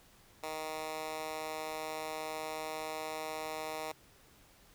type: tone with high-pass filter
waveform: 10% pulse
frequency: 156.5 Hz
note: D#3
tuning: 10 cents sharp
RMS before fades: -40 dBFS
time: 0.43-3.92 s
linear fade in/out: 5 ms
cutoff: 560 Hz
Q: 0.92
effects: pink hiss -62 dBFS RMS until 4.74 s